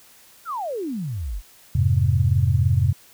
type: exponential sweep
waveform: sine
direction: down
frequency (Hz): 1480 to 38.89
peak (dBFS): -25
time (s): 0.45-1.42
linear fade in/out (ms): 50
type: chord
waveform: sine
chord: F minor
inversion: none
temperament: just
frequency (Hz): 87.31 / 104.77 / 130.96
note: F2 / Ab2 / C3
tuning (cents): 0 / +16 / +2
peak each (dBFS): -20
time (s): 1.75-2.93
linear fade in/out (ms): 5
effects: white hiss -51 dBFS RMS until 3.13 s